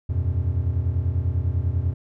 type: chord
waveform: triangle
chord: E suspended second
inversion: none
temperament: equal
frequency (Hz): 82.41 / 92.5 / 123.47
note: E2 / F#2 / B2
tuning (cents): 0 / 0 / 0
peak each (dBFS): -22 / -22 / -26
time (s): 0.09-1.94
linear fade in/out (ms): 10
effects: none